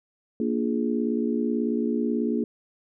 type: chord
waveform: sine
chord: Bb dominant seventh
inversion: none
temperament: just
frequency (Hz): 233.1 / 291.4 / 349.6 / 419.5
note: Bb3 / D4 / F4 / Ab4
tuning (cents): 0 / -13 / +2 / +17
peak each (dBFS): -25 / -29 / -31 / -30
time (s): 0.4-2.44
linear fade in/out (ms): 2
effects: none